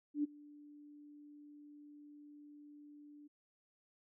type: tone with ADSR envelope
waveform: sine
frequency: 293.7 Hz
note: D4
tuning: in tune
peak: -30 dBFS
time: 0.14-3.28 s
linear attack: 98 ms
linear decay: 18 ms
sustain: -24 dB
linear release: 14 ms
effects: none